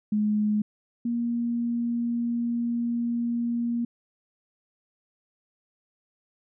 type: tone pair in turn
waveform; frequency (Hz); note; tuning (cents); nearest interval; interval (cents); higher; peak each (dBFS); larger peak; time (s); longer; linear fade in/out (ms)
sine; 210.9 / 236.2; G#3 / A#3; +27 / +23; major second; 196; second; -21 / -24; first; 0.12-0.62 / 1.05-3.85; second; 5
effects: none